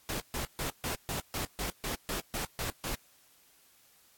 pink noise bursts, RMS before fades -35 dBFS, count 12, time 0.09-2.95 s, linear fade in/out 0 ms, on 110 ms, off 140 ms, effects white hiss -63 dBFS RMS until 4.17 s + AAC 64 kbps

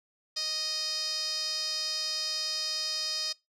sawtooth tone with band-pass filter, 622.3 Hz, D#5, in tune, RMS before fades -32 dBFS, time 0.36-3.33 s, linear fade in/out 10 ms, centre 4900 Hz, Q 7.7, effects noise-tail reverb RT60 0.2 s tail -23 dB re dry

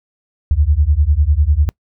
sine beating tone pair, 69.3 / 79.3 Hz, C#2 / D#2, 0 / +33 cents, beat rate 10 Hz, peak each -13 dBFS, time 0.51-1.69 s, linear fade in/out 0 ms, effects noise-tail reverb RT60 0.1 s tail -26 dB re dry

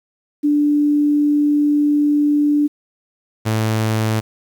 sine / sawtooth tone pair in turn, 293.7 / 110.01 Hz, D4 / A2, 0 / 0 cents, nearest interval octave + perfect fourth, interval 1700 cents, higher first, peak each -12 dBFS, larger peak neither, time 0.43-2.68 / 3.45-4.21 s, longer first, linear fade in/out 20 ms, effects 8-bit

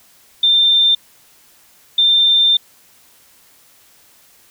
sine tone bursts at uneven times, 3589 Hz, A7, 34 cents sharp, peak -9 dBFS, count 2, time 0.43-0.95 / 1.98-2.57 s, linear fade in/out 5 ms, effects white hiss -50 dBFS RMS until 4.5 s

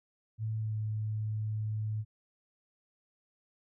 sine tone with pitch glide, 109.9 to 107.82 Hz, A2 to A2, -2 to -35 cents, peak -31 dBFS, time 0.38-2.05 s, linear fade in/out 50 ms, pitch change -33 cents, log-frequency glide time 0.58-0.76 s, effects none

